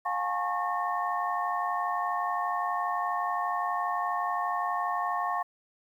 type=tone cluster; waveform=sine; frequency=712 / 817 / 889 / 1093 / 1817 Hz; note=F5 / G#5 / A5 / C#6 / A#6; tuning=+33 / -29 / +18 / -25 / -45 cents; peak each=-32 / -36 / -38 / -30 / -39 dBFS; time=0.05-5.43 s; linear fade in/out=10 ms; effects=10-bit